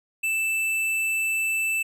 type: tone with hard clipping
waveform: sine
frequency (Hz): 2646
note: E7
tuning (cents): +6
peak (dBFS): -24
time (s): 0.23-1.83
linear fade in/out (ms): 10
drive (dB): 10
effects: none